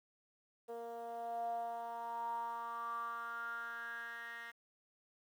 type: tone with band-pass filter sweep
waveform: 10% pulse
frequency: 233.1 Hz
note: A#3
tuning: in tune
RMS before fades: -43 dBFS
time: 0.68-4.52 s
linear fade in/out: 20 ms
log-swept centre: 530 to 2000 Hz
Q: 8.1
effects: 11-bit